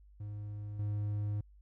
triangle tone with level steps, 103.83 Hz, G#2, in tune, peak -37 / -30 dBFS, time 0.2-1.41 s, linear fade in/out 5 ms, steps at 0.79 s, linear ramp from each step 5 ms, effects added 50 Hz sine -56 dBFS peak until 1.61 s

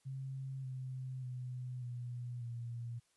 sine tone with pitch steps, 133.6 / 129.57 / 125.67 / 121.88 / 118.2 Hz, C3 / C3 / B2 / B2 / A#2, +36 / -17 / +31 / -22 / +24 cents, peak -40 dBFS, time 0.05-3 s, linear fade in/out 20 ms, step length 590 ms, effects white hiss -75 dBFS RMS until 3.16 s + resampled to 24000 Hz

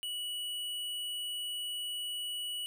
square tone, 2940 Hz, F#7, 12 cents flat, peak -36 dBFS, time 0.03-2.66 s, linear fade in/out 0 ms, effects none

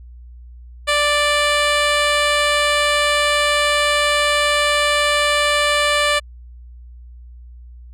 10% pulse tone, 587.3 Hz, D5, in tune, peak -6 dBFS, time 0.87-6.2 s, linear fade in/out 20 ms, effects added 60 Hz sine -36 dBFS peak until 7.93 s + low-pass 9000 Hz 12 dB/octave

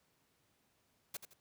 white noise with echo, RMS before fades -42 dBFS, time 1.14-1.17 s, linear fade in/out 5 ms, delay 83 ms, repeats 2, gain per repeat -9 dB, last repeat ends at 1.336 s, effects pink hiss -75 dBFS RMS until 1.4 s + high-pass 80 Hz 12 dB/octave

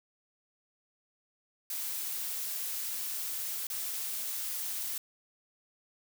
blue noise with dropouts, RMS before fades -36 dBFS, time 1.7-4.98 s, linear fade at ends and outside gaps 2 ms, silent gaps 3.67-3.7 s, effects none

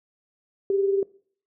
sine tone pair together, 392.7 / 413.5 Hz, G4 / G#4, +3 / -8 cents, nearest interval minor second, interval 89 cents, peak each -20 / -30 dBFS, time 0.7-1.03 s, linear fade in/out 2 ms, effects noise-tail reverb RT60 0.5 s tail -21 dB re dry

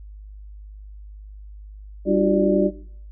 sine tone cluster, 195.1 / 301.2 / 350.1 / 381.1 / 591 Hz, G3 / D4 / F4 / G4 / D5, -8 / +44 / +4 / -49 / +11 cents, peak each -22 dBFS, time 2.05-2.71 s, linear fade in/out 50 ms, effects noise-tail reverb RT60 0.6 s tail -18 dB re dry + added 51 Hz sine -37 dBFS peak until 3.11 s

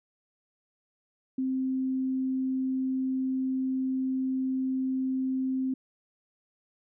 sine tone, 261.6 Hz, C4, in tune, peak -26 dBFS, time 1.38-5.74 s, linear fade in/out 5 ms, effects none

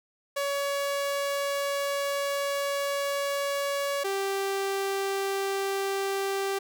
sawtooth tone pair in turn, 563 / 391.9 Hz, C#5 / G4, +27 / 0 cents, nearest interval tritone, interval 627 cents, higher first, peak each -23 dBFS, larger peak neither, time 0.36-4.04 / 4.04-6.59 s, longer first, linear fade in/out 10 ms, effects none

